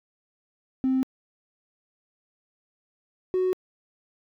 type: tone pair in turn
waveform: triangle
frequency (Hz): 261.6 / 370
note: C4 / F#4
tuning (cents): 0 / 0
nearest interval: tritone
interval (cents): 600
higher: second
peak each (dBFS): -17 / -18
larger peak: first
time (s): 0.84-1.03 / 3.34-3.53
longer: neither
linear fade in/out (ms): 0
effects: tanh soft clip ceiling -17 dBFS